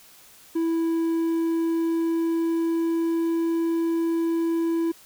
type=tone with pitch glide; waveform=triangle; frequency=329.6 to 331.9 Hz; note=E4 to E4; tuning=0 to +12 cents; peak=-19 dBFS; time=0.55-4.92 s; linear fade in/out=10 ms; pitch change=+12 cents; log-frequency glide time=0.96-3.45 s; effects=white hiss -51 dBFS RMS until 5.05 s